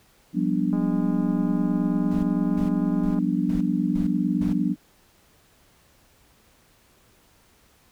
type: chord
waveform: sine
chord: G dominant seventh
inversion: third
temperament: just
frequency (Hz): 176.4 / 196 / 245 / 294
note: F3 / G3 / B3 / D4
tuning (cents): +18 / 0 / -14 / +2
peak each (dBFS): -26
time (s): 0.33-4.76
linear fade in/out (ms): 50
type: click train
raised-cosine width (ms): 1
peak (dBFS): -25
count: 505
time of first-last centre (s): 0.73-3.189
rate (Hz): 205
type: noise bursts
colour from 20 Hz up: brown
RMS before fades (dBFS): -35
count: 6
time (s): 2.11-4.53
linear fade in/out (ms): 5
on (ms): 120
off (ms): 340
effects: pink hiss -59 dBFS RMS until 7.91 s